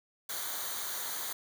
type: noise with comb filter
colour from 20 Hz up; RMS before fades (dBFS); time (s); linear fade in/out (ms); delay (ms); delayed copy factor
white; -37; 0.29-1.33; 5; 0.38; -0.7
effects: none